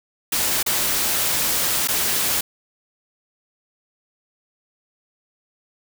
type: noise with dropouts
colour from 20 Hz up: white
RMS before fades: -21 dBFS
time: 0.32-2.41 s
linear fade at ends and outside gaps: 5 ms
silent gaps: 0.629-0.662 / 1.875-1.884 s
effects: none